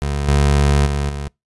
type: tone with level steps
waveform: 25% pulse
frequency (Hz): 71.3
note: C#2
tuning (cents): +49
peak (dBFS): -15 / -8 / -14 / -20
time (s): 0.02-1.28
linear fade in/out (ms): 0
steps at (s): 0.28 / 0.86 / 1.09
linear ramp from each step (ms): 5
effects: noise-tail reverb RT60 0.2 s tail -26 dB re dry + resampled to 24000 Hz